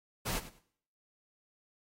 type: noise with echo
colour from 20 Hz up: pink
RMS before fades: -35 dBFS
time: 0.25-0.4 s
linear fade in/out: 20 ms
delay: 100 ms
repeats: 2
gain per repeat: -15 dB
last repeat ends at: 0.6 s
effects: noise-tail reverb RT60 0.6 s tail -18 dB re dry + AAC 48 kbps